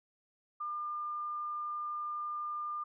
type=tone; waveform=sine; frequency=1202 Hz; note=D6; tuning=40 cents sharp; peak=-35 dBFS; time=0.6-2.84 s; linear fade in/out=10 ms; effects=none